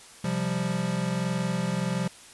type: chord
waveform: square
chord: C suspended fourth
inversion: none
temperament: equal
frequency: 130.81 / 174.61 / 196 Hz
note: C3 / F3 / G3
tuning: 0 / 0 / 0 cents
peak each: -33 / -29 / -32 dBFS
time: 0.24-2.08 s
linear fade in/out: 5 ms
effects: white hiss -49 dBFS RMS until 2.33 s + resampled to 24000 Hz